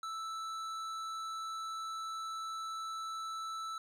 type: tone with hard clipping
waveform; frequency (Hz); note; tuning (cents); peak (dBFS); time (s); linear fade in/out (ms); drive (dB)
sine; 1318.5; E6; 0; -40; 0.03-3.78; 2; 11
effects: none